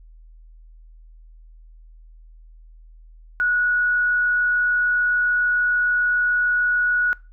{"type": "tone with frequency modulation", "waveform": "sine", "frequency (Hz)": 1463, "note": "F#6", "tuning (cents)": -20, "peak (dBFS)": -17, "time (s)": [3.4, 7.13], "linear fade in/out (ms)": 0, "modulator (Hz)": 46.8, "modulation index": 0.22, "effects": ["noise-tail reverb RT60 0.3 s tail -22 dB re dry", "added 40 Hz sine -43 dBFS peak until 7.32 s"]}